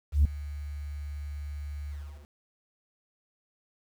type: tone with ADSR envelope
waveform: sine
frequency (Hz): 72.7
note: D2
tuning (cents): -17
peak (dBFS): -14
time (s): 0.12-2.29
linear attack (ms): 130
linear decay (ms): 4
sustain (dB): -20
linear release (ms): 380
effects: tanh soft clip ceiling -15 dBFS + 9-bit